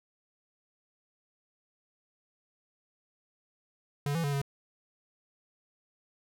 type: tone with pitch steps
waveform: square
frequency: 143.3 / 166.5 / 142.7 / 139.7 Hz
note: D3 / E3 / D3 / C#3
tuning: -42 / +18 / -49 / +14 cents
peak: -29 dBFS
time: 4.06-4.416 s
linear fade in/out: 2 ms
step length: 89 ms
effects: none